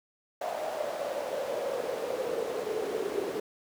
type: noise with high-pass filter sweep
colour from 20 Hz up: brown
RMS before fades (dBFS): -33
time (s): 0.41-3.4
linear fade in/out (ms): 5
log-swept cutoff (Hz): 650 to 400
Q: 7.2
effects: none